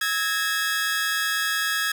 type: tone cluster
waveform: sawtooth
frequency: 1296 / 1656 / 1826 Hz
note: E6 / G#6 / A#6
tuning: -30 / -5 / -36 cents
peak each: -27 / -20 / -28 dBFS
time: 0.01-1.92 s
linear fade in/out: 5 ms
effects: none